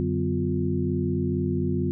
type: tone cluster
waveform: sine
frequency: 90.2 / 145.7 / 188.1 / 252.4 / 351.6 Hz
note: F#2 / D3 / F#3 / B3 / F4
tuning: -44 / -13 / +29 / +38 / +12 cents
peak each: -29 dBFS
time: 0-1.91 s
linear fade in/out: 0 ms
effects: none